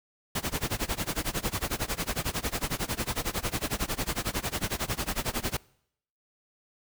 pink noise with tremolo, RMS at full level -28 dBFS, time 0.35-5.57 s, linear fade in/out 5 ms, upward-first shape sine, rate 11 Hz, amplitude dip 95%, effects noise-tail reverb RT60 0.7 s tail -24 dB re dry

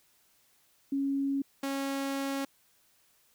sine / sawtooth tone pair in turn, 276.1 / 274.4 Hz, C#4 / C#4, -7 / -17 cents, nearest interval unison, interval 10 cents, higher first, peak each -27 dBFS, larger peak neither, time 0.92-1.42 / 1.63-2.45 s, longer second, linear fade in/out 5 ms, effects white hiss -67 dBFS RMS until 3.34 s

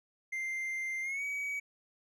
triangle tone with pitch glide, 2092 to 2268 Hz, C7 to C#7, -1 to +39 cents, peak -32 dBFS, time 0.32-1.6 s, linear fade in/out 10 ms, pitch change +140 cents, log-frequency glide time 1.02-1.24 s, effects none

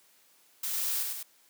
blue noise with echo, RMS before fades -33 dBFS, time 0.63-1.03 s, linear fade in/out 5 ms, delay 100 ms, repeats 2, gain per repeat -3 dB, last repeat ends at 1.23 s, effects white hiss -63 dBFS RMS until 1.49 s + high-pass 200 Hz 12 dB/octave

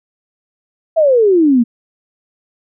sine exponential sweep, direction down, 671 to 225.9 Hz, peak -7 dBFS, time 0.96-1.64 s, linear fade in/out 20 ms, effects none

